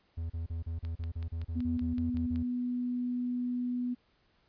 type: tone bursts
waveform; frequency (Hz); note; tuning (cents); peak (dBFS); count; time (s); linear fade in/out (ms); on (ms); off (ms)
triangle; 82.41; E2; 0; -31; 14; 0.17-2.432; 10; 130; 34
type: click train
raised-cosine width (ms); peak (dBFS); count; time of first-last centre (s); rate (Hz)
0.2; -33; 9; 0.85-2.359; 5.3
type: tone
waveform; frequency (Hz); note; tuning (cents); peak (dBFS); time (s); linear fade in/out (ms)
sine; 246.3; B3; -5; -30; 1.55-3.95; 20
effects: pink hiss -70 dBFS RMS until 4.48 s + resampled to 11025 Hz